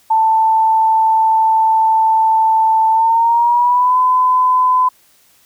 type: tone with pitch glide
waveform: sine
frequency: 886 to 1011.9 Hz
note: A5 to B5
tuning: +12 to +42 cents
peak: -9 dBFS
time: 0.1-4.89 s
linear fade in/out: 10 ms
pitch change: +230 cents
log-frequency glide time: 2.91-3.98 s
effects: white hiss -52 dBFS RMS until 5.45 s